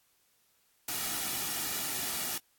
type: noise with comb filter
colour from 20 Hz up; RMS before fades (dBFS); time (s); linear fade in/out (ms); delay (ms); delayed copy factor
white; -34; 0.88-2.38; 5; 1.9; -0.5
effects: white hiss -70 dBFS RMS until 2.58 s + AAC 64 kbps